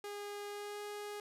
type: tone with pitch glide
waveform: sawtooth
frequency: 409.5 to 413.8 Hz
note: G#4 to G#4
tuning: -24 to -6 cents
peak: -38 dBFS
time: 0.04-1.2 s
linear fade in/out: 2 ms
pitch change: +18 cents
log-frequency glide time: 0.48-0.81 s
effects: resampled to 32000 Hz + 12-bit